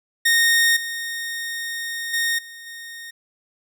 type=tone with level steps; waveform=sawtooth; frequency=1850 Hz; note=A#6; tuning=14 cents flat; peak=-11 / -23 / -16 / -34 / -31 dBFS; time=0.25-3.11 s; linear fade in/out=10 ms; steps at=0.76 / 2.13 / 2.38 / 2.66 s; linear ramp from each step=10 ms; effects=none